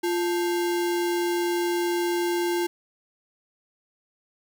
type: tone with sample-and-hold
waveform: sine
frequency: 347.9 Hz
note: F4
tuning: 7 cents flat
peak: -22 dBFS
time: 0.03-2.67 s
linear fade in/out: 10 ms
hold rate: 1225 Hz
effects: none